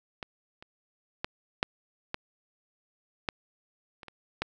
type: clicks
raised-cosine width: 0.3 ms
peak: -20 / -30 / -14 / -8 / -15 / -12 / -28 / -28 / -13 dBFS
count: 9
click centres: 0.228 / 0.625 / 1.245 / 1.629 / 2.144 / 3.288 / 4.032 / 4.083 / 4.42 s
effects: none